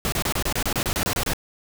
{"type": "noise bursts", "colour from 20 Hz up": "pink", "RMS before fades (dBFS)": -24, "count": 13, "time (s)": [0.05, 1.334], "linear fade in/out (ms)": 0, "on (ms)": 72, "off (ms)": 29, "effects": []}